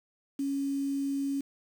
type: tone with quantisation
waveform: sine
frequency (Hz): 277.2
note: C#4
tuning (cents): 0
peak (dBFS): -28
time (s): 0.39-1.41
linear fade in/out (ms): 5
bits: 8
effects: none